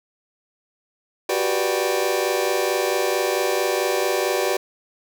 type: chord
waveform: sawtooth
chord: G major seventh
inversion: third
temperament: just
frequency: 367.5 / 392 / 490 / 588 Hz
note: F#4 / G4 / B4 / D5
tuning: -12 / 0 / -14 / +2 cents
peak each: -21 dBFS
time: 1.29-4.57 s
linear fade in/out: 5 ms
effects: none